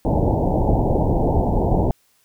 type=low-pass noise; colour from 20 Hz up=pink; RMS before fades=-18 dBFS; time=0.05-1.91 s; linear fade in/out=0 ms; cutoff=900 Hz; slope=96 dB/octave; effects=white hiss -61 dBFS RMS until 2.24 s